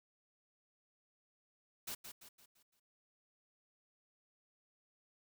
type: noise with echo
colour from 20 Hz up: white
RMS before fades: -43 dBFS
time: 1.87-1.95 s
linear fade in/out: 10 ms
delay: 170 ms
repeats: 5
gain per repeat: -7 dB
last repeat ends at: 2.8 s
effects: none